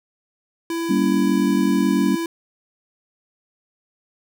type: tone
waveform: square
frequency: 333 Hz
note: E4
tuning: 18 cents sharp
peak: -23 dBFS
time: 0.7-2.26 s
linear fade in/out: 2 ms
type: chord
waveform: sine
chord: G diminished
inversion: none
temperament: just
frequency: 196 / 235.2 / 282.2 Hz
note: G3 / Bb3 / Db4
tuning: 0 / +16 / +31 cents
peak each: -20 / -22 / -20 dBFS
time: 0.89-2.16 s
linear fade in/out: 10 ms
effects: none